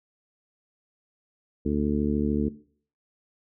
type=harmonic tone; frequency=73.42 Hz; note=D2; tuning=in tune; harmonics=1 / 2 / 3 / 4 / 5 / 6; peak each=-31 / -33 / -27 / -28 / -32 / -32 dBFS; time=1.65-2.49 s; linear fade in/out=10 ms; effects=noise-tail reverb RT60 0.5 s tail -18 dB re dry